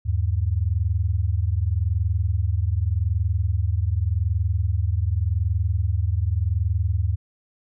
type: tone pair together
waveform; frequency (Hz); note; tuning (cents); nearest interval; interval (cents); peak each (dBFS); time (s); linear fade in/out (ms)
sine; 79 / 99.86; D#2 / G2; +27 / +33; major third; 406; -22; 0.05-7.16; 20
effects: none